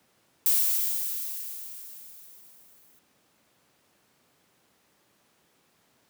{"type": "noise with exponential decay", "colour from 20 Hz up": "violet", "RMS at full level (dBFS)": -21, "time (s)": [0.46, 2.99], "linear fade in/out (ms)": 1, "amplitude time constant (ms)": 550, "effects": ["pink hiss -66 dBFS RMS until 6.09 s", "high-pass 150 Hz 12 dB/octave"]}